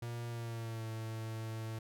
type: tone with pitch glide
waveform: 45% pulse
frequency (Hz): 118.2 to 111.63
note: A#2 to A2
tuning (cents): +24 to +25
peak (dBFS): -39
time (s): 0.02-1.79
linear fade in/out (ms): 5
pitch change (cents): -99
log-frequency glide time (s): 0.29-0.87
effects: none